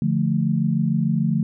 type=chord; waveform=sine; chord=D minor; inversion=none; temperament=equal with one note detuned; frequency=146.83 / 173.61 / 220 Hz; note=D3 / F3 / A3; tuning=0 / -10 / 0 cents; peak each=-22 dBFS; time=0.02-1.43 s; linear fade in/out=2 ms; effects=none